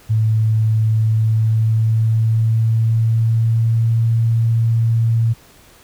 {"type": "tone with pitch glide", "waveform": "sine", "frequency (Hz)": [110, 114.41], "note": ["A2", "A#2"], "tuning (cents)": [0, -32], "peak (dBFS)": -12, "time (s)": [0.09, 5.34], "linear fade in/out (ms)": 20, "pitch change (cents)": 68, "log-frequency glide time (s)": [0.85, 4.06], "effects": ["pink hiss -47 dBFS RMS until 5.83 s"]}